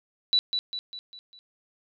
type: tone with echo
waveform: sine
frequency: 3951 Hz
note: B7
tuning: in tune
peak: -18 dBFS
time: 0.33-0.39 s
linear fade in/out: 0 ms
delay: 200 ms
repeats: 5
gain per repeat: -6 dB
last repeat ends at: 1.39 s
effects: none